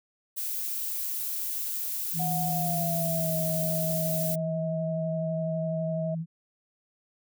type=noise; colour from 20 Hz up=violet; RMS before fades=-32 dBFS; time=0.36-4.36 s; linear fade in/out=20 ms
type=tone with vibrato; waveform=sine; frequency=163.9 Hz; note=E3; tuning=10 cents flat; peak=-29 dBFS; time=2.13-6.26 s; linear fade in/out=50 ms; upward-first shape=sine; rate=12 Hz; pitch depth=29 cents each way
type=tone with pitch glide; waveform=sine; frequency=725 to 638.5 Hz; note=F#5 to D#5; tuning=-35 to +45 cents; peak=-30 dBFS; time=2.19-6.15 s; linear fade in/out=10 ms; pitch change=-220 cents; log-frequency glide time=2.46-3.34 s
effects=none